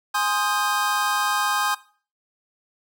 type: chord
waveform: square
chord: Ab major seventh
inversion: none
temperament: equal with one note detuned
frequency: 830.6 / 1046.5 / 1244.5 / 1590.8 Hz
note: Ab5 / C6 / Eb6 / G6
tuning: 0 / 0 / 0 / +25 cents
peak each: -27 dBFS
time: 0.14-1.75 s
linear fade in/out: 10 ms
effects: noise-tail reverb RT60 0.4 s tail -18 dB re dry